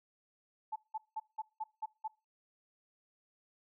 sine tone bursts, 871 Hz, A5, 18 cents flat, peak -35 dBFS, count 7, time 0.72-2.08 s, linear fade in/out 10 ms, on 40 ms, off 180 ms, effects noise-tail reverb RT60 0.3 s tail -23 dB re dry

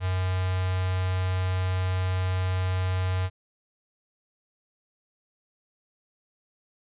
square tone with notch filter, 92.5 Hz, F#2, in tune, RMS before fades -26 dBFS, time 0-3.3 s, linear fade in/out 50 ms, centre 300 Hz, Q 0.75, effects resampled to 8000 Hz

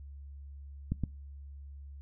clicks, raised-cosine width 5 ms, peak -18 / -18 dBFS, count 2, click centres 0.92 / 1.037 s, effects noise-tail reverb RT60 0.3 s tail -24 dB re dry + added 70 Hz sine -44 dBFS peak until 2.01 s

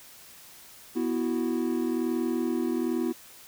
triangle chord, B suspended fourth, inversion none, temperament just, 246.9 / 329.3 / 370.4 Hz, B3 / E4 / F#4, 0 / -2 / +2 cents, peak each -27 / -27 / -30 dBFS, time 0.95-3.13 s, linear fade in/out 20 ms, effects white hiss -50 dBFS RMS until 3.47 s

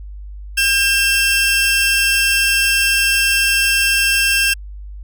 sawtooth tone pair together, 1602 / 2694 Hz, G6 / E7, +37 / +37 cents, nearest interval major sixth, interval 900 cents, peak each -14 / -11 dBFS, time 0.57-4.54 s, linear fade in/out 10 ms, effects added 50 Hz sine -29 dBFS peak until 5.03 s

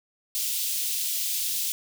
white high-pass noise, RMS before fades -28 dBFS, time 0.35-1.72 s, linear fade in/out 0 ms, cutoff 2900 Hz, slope 24 dB/octave, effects none

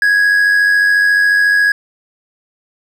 triangle tone with amplitude modulation, 1661.2 Hz, G#6, in tune, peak -5 dBFS, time 0.02-1.72 s, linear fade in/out 2 ms, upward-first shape sine, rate 94.1 Hz, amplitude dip 40%, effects none

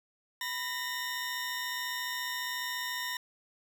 20% pulse tone pair together, 987.8 / 1841.2 Hz, B5 / A#6, 0 / -22 cents, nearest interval major seventh, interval 1078 cents, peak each -33 / -30 dBFS, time 0.41-3.17 s, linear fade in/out 2 ms, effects 10-bit

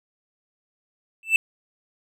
triangle tone with exponential growth, 2652 Hz, E7, 10 cents sharp, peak -8 dBFS, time 1.23-1.36 s, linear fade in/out 1 ms, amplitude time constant 28 ms, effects none

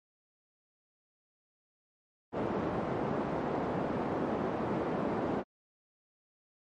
pink band-pass noise, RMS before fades -33 dBFS, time 2.32-5.44 s, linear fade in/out 50 ms, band 190 to 810 Hz, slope 12 dB/octave, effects MP3 48 kbps

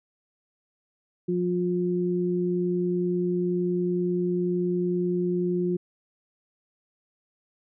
sine tone pair together, 177.9 / 355.8 Hz, F3 / F4, +32 / +32 cents, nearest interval octave, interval 1200 cents, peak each -26 / -25 dBFS, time 1.28-5.77 s, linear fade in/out 10 ms, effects none

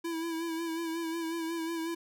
square tone with vibrato, 330.2 Hz, E4, 3 cents sharp, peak -33 dBFS, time 0.04-1.95 s, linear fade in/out 10 ms, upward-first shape sine, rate 5.5 Hz, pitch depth 40 cents each way, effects none

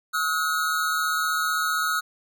square tone pair together, 1284 / 1439.5 Hz, E6 / F#6, -46 / -48 cents, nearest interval major second, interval 198 cents, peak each -26 / -26 dBFS, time 0.13-2.01 s, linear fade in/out 20 ms, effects none

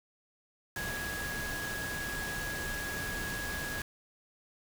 sine tone in noise, 1661.2 Hz, G#6, in tune, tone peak -37 dBFS, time 0.76-3.82 s, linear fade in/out 2 ms, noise pink, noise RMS -39 dBFS, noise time 0.76-3.82 s, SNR -1 dB, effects none

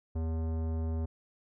sine tone with tanh clipping, 80.8 Hz, E2, 34 cents flat, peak -32 dBFS, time 0.15-1.06 s, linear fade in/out 10 ms, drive 17 dB, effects none

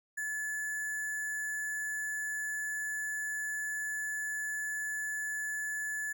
sine tone with sample-and-hold, 1721 Hz, A6, 39 cents flat, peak -33 dBFS, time 0.17-6.13 s, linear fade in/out 10 ms, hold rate 8820 Hz, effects none

